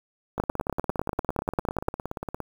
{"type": "two click trains", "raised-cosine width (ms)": 1, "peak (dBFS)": [-17, -9], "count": [36, 16], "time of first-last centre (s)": [[0.38, 2.403], [0.4, 1.885]], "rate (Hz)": [17.3, 10.1], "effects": ["7-bit"]}